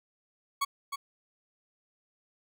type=tone with echo; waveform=40% pulse; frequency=1114 Hz; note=C#6; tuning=8 cents sharp; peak=-25 dBFS; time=0.61-0.65 s; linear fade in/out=10 ms; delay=310 ms; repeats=1; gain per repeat=-7 dB; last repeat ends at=0.96 s; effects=none